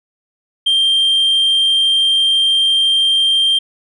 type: tone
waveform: sine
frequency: 3173 Hz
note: G7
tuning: 20 cents sharp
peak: -8 dBFS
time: 0.66-3.59 s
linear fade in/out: 10 ms
effects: tanh soft clip ceiling -9 dBFS